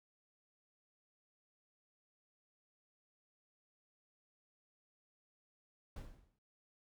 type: noise with exponential decay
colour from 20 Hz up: brown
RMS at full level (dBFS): -43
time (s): 5.96-6.39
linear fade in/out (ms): 5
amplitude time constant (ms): 92
effects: none